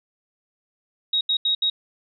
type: tone bursts at uneven times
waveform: sine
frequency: 3785 Hz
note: A#7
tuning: 26 cents sharp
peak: -18 dBFS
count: 4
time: 1.13-1.21 / 1.29-1.37 / 1.45-1.55 / 1.62-1.7 s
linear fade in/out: 5 ms
effects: none